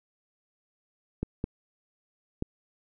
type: clicks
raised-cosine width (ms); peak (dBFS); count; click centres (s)
3; -16; 3; 1.23 / 1.441 / 2.424
effects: none